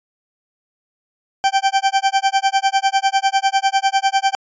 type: tone with tremolo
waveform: 40% pulse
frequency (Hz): 780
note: G5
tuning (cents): -9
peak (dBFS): -10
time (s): 1.44-4.35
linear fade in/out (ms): 0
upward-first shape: sine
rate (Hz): 10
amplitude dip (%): 100
effects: resampled to 16000 Hz